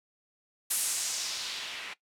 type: noise with low-pass filter sweep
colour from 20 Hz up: blue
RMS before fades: -34 dBFS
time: 0.7-1.94 s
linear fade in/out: 10 ms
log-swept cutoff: 11000 to 2300 Hz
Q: 1.6
effects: noise-tail reverb RT60 0.1 s tail -18 dB re dry